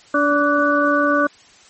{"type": "harmonic tone with a mistuned harmonic", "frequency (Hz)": 289.7, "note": "D4", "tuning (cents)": -24, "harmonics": [1, 2, 4, 5], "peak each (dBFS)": [-19, -19, -19, -19], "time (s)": [0.14, 1.27], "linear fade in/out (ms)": 5, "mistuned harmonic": 5, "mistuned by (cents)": 39, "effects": ["white hiss -48 dBFS RMS until 1.69 s", "MP3 32 kbps"]}